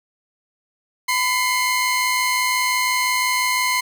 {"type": "tone pair together", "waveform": "sawtooth", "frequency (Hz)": [1008.6, 2123], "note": ["B5", "C7"], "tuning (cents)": [36, 25], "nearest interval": "octave + minor second", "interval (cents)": 1289, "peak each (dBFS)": -17, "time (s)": [1.08, 3.81], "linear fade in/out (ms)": 10, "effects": []}